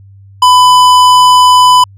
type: tone with tanh clipping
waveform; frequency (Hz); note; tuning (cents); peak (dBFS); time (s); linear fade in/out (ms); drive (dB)
sine; 1000; B5; +21; -4; 0.42-1.84; 5; 17
effects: added 98 Hz sine -34 dBFS peak until 1.97 s